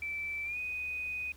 sine tone with pitch glide, 2325 to 2492 Hz, D7 to D#7, -18 to +2 cents, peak -34 dBFS, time 0.02-1.32 s, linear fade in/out 2 ms, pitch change +120 cents, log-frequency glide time 0.44-0.58 s, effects added 72 Hz sine -55 dBFS peak until 1.36 s + pink hiss -59 dBFS RMS until 1.36 s

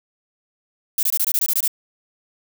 violet noise bursts, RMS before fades -19 dBFS, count 10, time 0.98-1.678 s, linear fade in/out 2 ms, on 50 ms, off 22 ms, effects none

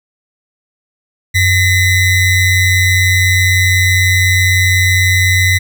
square ring-modulated tone, 967 Hz, B5, 37 cents flat, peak -6 dBFS, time 1.34-5.59 s, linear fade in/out 20 ms, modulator 1060 Hz, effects none

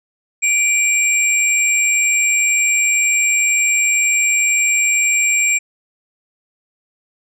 sine tone pair together, 2349 / 7540 Hz, D7 / A#8, 0 / +19 cents, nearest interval octave + minor sixth, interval 2019 cents, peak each -13 / -14 dBFS, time 0.42-5.59 s, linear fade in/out 20 ms, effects tanh soft clip ceiling -9 dBFS

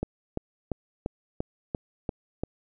click train, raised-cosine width 2 ms, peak -15 dBFS, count 8, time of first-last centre 0.03-2.435 s, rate 2.91 Hz, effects none

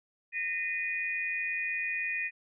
sine tone cluster, 1843 / 2015 / 2466 Hz, A#6 / B6 / D#7, -20 / +34 / -16 cents, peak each -35 / -40 / -32 dBFS, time 0.32-2.31 s, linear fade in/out 50 ms, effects none

